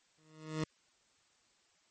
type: tone with exponential growth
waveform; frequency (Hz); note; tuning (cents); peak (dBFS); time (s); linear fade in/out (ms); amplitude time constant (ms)
20% pulse; 156.4; D#3; +9; -26; 0.18-0.64; 2; 100
effects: white hiss -71 dBFS RMS until 1.9 s + MP3 32 kbps